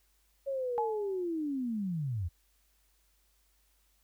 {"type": "linear sweep", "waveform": "sine", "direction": "down", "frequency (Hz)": [557, 77.78], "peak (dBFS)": -31, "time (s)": [0.46, 2.29], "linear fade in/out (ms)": 20}
{"type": "tone with exponential decay", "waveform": "sine", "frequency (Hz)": 852, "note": "G#5", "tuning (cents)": 44, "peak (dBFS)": -27, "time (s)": [0.78, 1.24], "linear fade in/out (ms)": 0, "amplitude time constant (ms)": 100}
{"effects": ["added 50 Hz sine -70 dBFS peak until 4.03 s", "white hiss -72 dBFS RMS until 4.03 s"]}